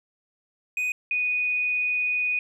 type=tone pair in turn; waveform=triangle / sine; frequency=2491 / 2479 Hz; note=D#7 / D#7; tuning=+1 / -7 cents; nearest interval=unison; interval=8 cents; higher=first; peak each=-22 dBFS; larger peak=neither; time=0.77-0.92 / 1.11-2.39 s; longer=second; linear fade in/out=2 ms; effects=none